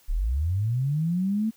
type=linear sweep; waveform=sine; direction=up; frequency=30.87 to 225.8 Hz; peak=-22 dBFS; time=0.08-1.51 s; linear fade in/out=20 ms; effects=white hiss -59 dBFS RMS until 1.56 s